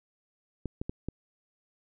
clicks, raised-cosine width 3 ms, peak -20 dBFS, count 4, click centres 0.657 / 0.815 / 0.895 / 1.086 s, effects none

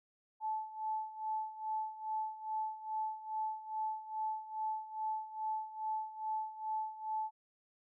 sine tone with tremolo, 870 Hz, A5, 20 cents flat, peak -33 dBFS, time 0.4-7.31 s, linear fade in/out 50 ms, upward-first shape sine, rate 2.4 Hz, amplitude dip 80%, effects none

